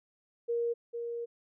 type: tone pair in turn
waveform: sine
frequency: 470 / 470 Hz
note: A#4 / A#4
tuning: +14 / +14 cents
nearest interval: unison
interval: 0 cents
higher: neither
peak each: -28 / -34 dBFS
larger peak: first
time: 0.48-0.74 / 0.93-1.26 s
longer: second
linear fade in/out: 20 ms
effects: none